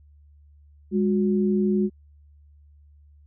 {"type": "tone pair together", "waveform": "sine", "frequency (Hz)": [204.3, 364], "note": ["G#3", "F#4"], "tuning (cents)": [-28, -28], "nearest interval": "minor seventh", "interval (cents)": 1000, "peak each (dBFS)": [-20, -24], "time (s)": [0.91, 1.9], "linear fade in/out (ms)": 50, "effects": ["added 73 Hz sine -50 dBFS peak until 3.26 s"]}